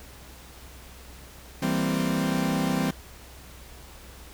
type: chord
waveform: 40% pulse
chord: C dominant seventh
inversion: first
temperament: equal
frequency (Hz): 164.81 / 196 / 233.1 / 261.6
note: E3 / G3 / Bb3 / C4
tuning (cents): 0 / 0 / 0 / 0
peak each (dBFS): -28 / -28 / -32 / -27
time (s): 1.62-2.91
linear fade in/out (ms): 5
effects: added 63 Hz sine -47 dBFS peak until 4.33 s + pink hiss -48 dBFS RMS until 4.33 s